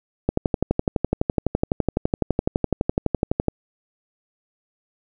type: click train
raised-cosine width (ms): 2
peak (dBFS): -5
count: 39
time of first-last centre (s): 0.29-3.483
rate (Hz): 11.9
effects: none

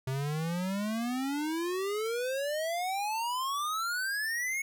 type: exponential sweep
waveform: square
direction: up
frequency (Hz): 129.3 to 2210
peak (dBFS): -31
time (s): 0.07-4.62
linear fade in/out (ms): 5
effects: none

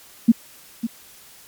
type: tone with echo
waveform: sine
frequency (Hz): 230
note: A#3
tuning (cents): -23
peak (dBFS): -7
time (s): 0.28-0.32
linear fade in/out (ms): 10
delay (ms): 550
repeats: 1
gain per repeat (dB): -12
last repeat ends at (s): 0.87
effects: white hiss -47 dBFS RMS until 1.47 s + MP3 96 kbps

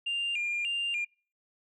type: tone with vibrato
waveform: sine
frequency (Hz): 2592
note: E7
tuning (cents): -30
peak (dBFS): -27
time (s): 0.06-1.05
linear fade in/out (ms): 10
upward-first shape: square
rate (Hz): 1.7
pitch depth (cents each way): 130
effects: noise-tail reverb RT60 0.4 s tail -26 dB re dry + tanh soft clip ceiling -26 dBFS

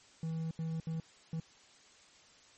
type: tone bursts at uneven times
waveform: triangle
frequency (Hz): 161.9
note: E3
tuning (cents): -31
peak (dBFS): -32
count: 4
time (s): 0.23-0.51 / 0.59-0.8 / 0.87-1 / 1.33-1.4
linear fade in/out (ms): 2
effects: white hiss -61 dBFS RMS until 2.57 s + MP3 32 kbps

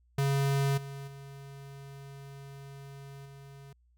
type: tone with level steps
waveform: square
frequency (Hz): 138.59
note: C#3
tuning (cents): 0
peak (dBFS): -26 / -40 / -45 / -48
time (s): 0.18-3.73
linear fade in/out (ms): 5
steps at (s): 0.77 / 1.07 / 3.25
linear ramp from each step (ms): 10
effects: added 60 Hz sine -63 dBFS peak until 3.97 s

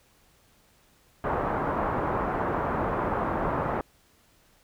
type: low-pass noise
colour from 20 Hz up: white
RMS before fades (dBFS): -28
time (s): 1.24-3.81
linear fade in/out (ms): 2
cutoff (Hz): 1200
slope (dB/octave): 24
effects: pink hiss -62 dBFS RMS until 4.63 s

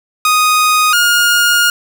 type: tone pair in turn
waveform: sawtooth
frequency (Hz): 1244.5 / 1424.5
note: D#6 / F6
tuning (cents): 0 / +34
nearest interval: major second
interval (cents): 234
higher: second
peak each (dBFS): -5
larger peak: neither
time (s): 0.25-0.93 / 0.93-1.7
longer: second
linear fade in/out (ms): 2
effects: none

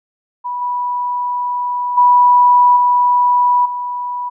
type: tone with level steps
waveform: sine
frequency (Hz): 981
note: B5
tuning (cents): -12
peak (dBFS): -19 / -16 / -6 / -9 / -19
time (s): 0.44-4.3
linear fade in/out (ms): 20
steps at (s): 0.61 / 1.97 / 2.76 / 3.65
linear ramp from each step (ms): 10
effects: none

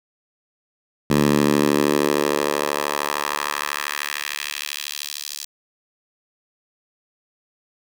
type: tone with high-pass filter sweep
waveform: 10% pulse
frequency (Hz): 73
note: D2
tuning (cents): -10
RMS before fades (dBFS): -22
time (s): 1.1-5.45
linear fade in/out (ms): 5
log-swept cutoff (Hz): 170 to 5100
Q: 1.3
effects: none

